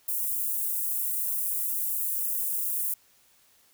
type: high-pass noise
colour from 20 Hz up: white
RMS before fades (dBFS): -29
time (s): 0.08-2.94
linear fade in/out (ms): 5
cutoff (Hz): 10000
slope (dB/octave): 24
effects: white hiss -62 dBFS RMS until 3.73 s